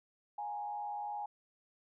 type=tone with frequency modulation; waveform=sine; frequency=827 Hz; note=G#5; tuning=8 cents flat; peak=-37 dBFS; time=0.38-1.26 s; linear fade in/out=5 ms; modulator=103 Hz; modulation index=0.57; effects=none